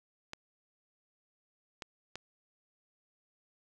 clicks, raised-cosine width 0.2 ms, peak -23 dBFS, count 3, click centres 0.334 / 1.822 / 2.156 s, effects none

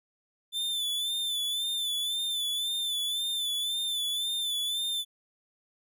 45% pulse tone with vibrato, 3520 Hz, A7, in tune, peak -28 dBFS, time 0.52-5.05 s, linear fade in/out 50 ms, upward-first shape sine, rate 1.9 Hz, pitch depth 52 cents each way, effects none

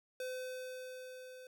square tone with level ramp, 510 Hz, C5, 44 cents flat, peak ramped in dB -39 to -51 dBFS, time 0.2-1.47 s, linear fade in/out 2 ms, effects none

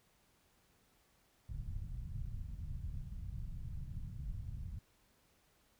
pink low-pass noise, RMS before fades -43 dBFS, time 1.49-4.79 s, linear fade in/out 5 ms, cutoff 140 Hz, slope 24 dB/octave, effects pink hiss -72 dBFS RMS until 5.79 s

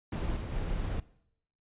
brown noise with level steps, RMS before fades -32 / -36 / -33 dBFS, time 0.12-1 s, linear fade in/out 5 ms, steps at 0.36 / 0.52 s, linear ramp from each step 10 ms, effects noise-tail reverb RT60 0.7 s tail -19 dB re dry + resampled to 8000 Hz

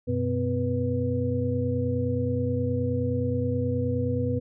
sine tone cluster, 94.2 / 123.7 / 251.7 / 489.2 Hz, F#2 / B2 / B3 / B4, +32 / +3 / +33 / -16 cents, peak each -29 dBFS, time 0.07-4.4 s, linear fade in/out 20 ms, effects none

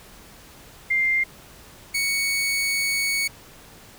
sine / sawtooth tone pair in turn, 2101 / 2226 Hz, C7 / C#7, +7 / +7 cents, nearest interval minor second, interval 100 cents, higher second, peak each -18 dBFS, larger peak neither, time 0.9-1.24 / 1.94-3.28 s, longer second, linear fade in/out 10 ms, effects pink hiss -47 dBFS RMS until 3.98 s

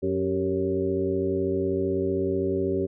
harmonic tone with a mistuned harmonic, 92.5 Hz, F#2, in tune, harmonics 1 / 2 / 3 / 4 / 5 / 6, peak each -33 / -33 / -30 / -25 / -35 / -34 dBFS, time 0.02-2.87 s, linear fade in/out 20 ms, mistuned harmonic 4, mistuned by +76 cents, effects none

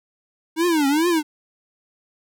square tone with vibrato, 311.1 Hz, D#4, in tune, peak -17 dBFS, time 0.56-1.23 s, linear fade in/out 50 ms, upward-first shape triangle, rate 2.4 Hz, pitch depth 250 cents each way, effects none

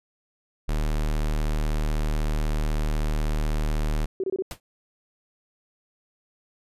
square tone, 38.06 Hz, D#1, 37 cents flat, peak -23 dBFS, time 0.68-4.06 s, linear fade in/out 10 ms
sine tone bursts, 380 Hz, F#4, 46 cents sharp, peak -23 dBFS, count 4, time 4.2-4.423 s, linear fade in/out 2 ms, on 37 ms, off 25 ms
pink noise with exponential decay, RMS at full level -30 dBFS, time 4.51-4.6 s, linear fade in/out 1 ms, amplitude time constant 18 ms
effects resampled to 32000 Hz

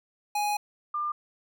square / sine tone pair in turn, 830.6 / 1198 Hz, G#5 / D6, 0 / +34 cents, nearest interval tritone, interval 634 cents, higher second, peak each -26 / -27 dBFS, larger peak first, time 0.35-0.57 / 0.94-1.12 s, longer first, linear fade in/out 5 ms, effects none

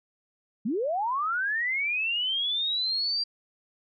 sine linear sweep, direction up, 187.5 to 4756 Hz, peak -25 dBFS, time 0.65-3.24 s, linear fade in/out 10 ms, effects none

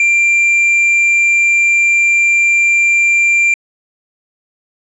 sine tone with tanh clipping, 2372 Hz, D7, 17 cents sharp, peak -9 dBFS, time 0-3.54 s, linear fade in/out 2 ms, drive 4 dB, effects resampled to 22050 Hz

